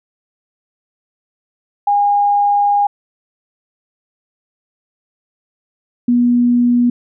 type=tone pair in turn; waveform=sine; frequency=815 / 242.3 Hz; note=G#5 / B3; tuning=-33 / -33 cents; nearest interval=octave + major sixth; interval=2100 cents; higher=first; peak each=-10 / -9 dBFS; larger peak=second; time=1.87-2.87 / 6.08-6.9 s; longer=first; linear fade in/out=5 ms; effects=none